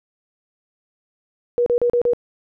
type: tone bursts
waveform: sine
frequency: 481.6 Hz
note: B4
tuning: 44 cents flat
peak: -14 dBFS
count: 5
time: 1.58-2.134 s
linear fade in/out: 0 ms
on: 82 ms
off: 36 ms
effects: none